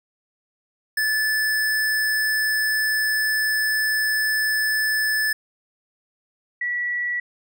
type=tone pair in turn; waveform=square / sine; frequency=1739 / 1943 Hz; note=A6 / B6; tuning=-21 / -29 cents; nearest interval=major second; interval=192 cents; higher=second; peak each=-20 / -22 dBFS; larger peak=first; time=0.97-5.33 / 6.61-7.2 s; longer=first; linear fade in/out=5 ms; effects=none